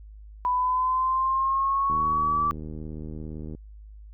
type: exponential sweep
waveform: sine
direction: up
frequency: 990 to 1162 Hz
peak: -21 dBFS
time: 0.45-2.51 s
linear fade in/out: 0 ms
type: click train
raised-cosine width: 3 ms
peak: -25 dBFS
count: 129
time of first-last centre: 1.9-3.549 s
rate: 77.6 Hz
effects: added 52 Hz sine -42 dBFS peak until 4.13 s